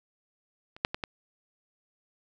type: clicks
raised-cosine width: 0.3 ms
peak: -30 / -7 / -16 / -16 dBFS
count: 4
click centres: 0.765 / 0.849 / 0.945 / 1.038 s
effects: none